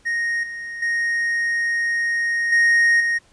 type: tone with level steps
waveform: triangle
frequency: 1864.7 Hz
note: A#6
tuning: in tune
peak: -18 / -27 / -17 / -11 / -16 dBFS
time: 0.05-3.19 s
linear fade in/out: 20 ms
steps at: 0.43 / 0.82 / 2.52 / 3 s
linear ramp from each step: 5 ms
effects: pink hiss -56 dBFS RMS until 3.32 s + resampled to 22050 Hz